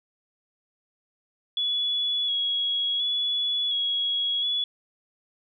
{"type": "tone with vibrato", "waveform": "sine", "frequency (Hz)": 3367, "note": "G#7", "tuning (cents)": 23, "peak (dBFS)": -23, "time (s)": [1.57, 4.64], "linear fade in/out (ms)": 2, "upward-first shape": "square", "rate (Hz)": 0.7, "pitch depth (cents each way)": 22, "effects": []}